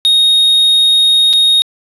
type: tone with dropouts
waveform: triangle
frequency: 3729 Hz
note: A#7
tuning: in tune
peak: -5 dBFS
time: 0.05-1.62 s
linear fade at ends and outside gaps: 0 ms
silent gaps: 1.33-1.335 s
effects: resampled to 32000 Hz